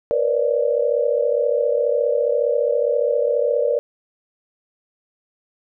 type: tone cluster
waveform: sine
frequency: 473.3 / 508 / 578 / 620 Hz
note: A#4 / B4 / D5 / D#5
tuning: +26 / +49 / -28 / -6 cents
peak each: -20 / -23 / -20 / -29 dBFS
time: 0.11-3.79 s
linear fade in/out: 0 ms
effects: none